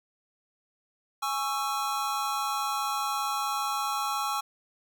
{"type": "chord", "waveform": "square", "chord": "C# minor", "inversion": "second", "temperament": "equal with one note detuned", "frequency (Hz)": [830.6, 1108.7, 1333.8], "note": ["G#5", "C#6", "E6"], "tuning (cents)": [0, 0, 20], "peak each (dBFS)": -33, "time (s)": [1.22, 4.41], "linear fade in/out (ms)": 10, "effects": []}